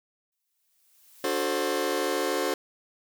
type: noise with exponential growth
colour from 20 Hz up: blue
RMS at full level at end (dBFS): -44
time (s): 0.32-1.43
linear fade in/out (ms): 2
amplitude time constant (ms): 240
type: chord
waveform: sawtooth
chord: D dominant seventh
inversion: none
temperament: just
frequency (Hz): 293.7 / 367.1 / 440.5 / 528.6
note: D4 / F#4 / A4 / C5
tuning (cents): 0 / -14 / +2 / +18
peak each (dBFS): -29 / -26 / -27 / -26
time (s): 1.24-2.54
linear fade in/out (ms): 2
effects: none